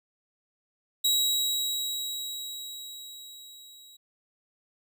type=tone with level ramp; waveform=sawtooth; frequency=3855 Hz; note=B7; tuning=43 cents flat; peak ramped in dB=-18 to -47 dBFS; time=1.04-3.97 s; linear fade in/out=10 ms; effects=none